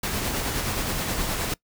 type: noise with tremolo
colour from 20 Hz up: pink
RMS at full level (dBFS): -26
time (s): 0.03-1.54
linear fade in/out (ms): 5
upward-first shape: sine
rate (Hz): 9.5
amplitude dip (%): 30
effects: noise-tail reverb RT60 0.1 s tail -22 dB re dry